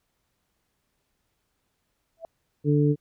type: tone with exponential growth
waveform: sine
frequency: 659.3 Hz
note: E5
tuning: in tune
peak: -30 dBFS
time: 2.17-2.25 s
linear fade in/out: 1 ms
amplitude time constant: 16 ms
type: harmonic tone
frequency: 146.83 Hz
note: D3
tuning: in tune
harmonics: 1 / 2 / 3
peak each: -20 / -23 / -25 dBFS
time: 2.64-2.96 s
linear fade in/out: 50 ms
effects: pink hiss -75 dBFS RMS until 3 s